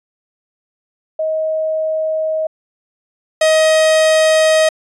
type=tone pair in turn; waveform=sine / 45% pulse; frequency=631 / 631 Hz; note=D#5 / D#5; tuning=+24 / +24 cents; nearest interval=unison; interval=0 cents; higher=neither; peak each=-15 / -9 dBFS; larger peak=second; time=1.19-2.47 / 3.41-4.69 s; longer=neither; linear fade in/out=5 ms; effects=resampled to 24000 Hz